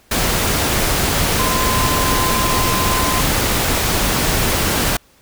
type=tone in noise; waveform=sine; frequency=1032 Hz; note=C6; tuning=24 cents flat; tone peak=-20 dBFS; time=1.39-3.21 s; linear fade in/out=5 ms; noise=pink; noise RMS=-17 dBFS; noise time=0.11-4.97 s; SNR=-6 dB; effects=pink hiss -52 dBFS RMS until 5.21 s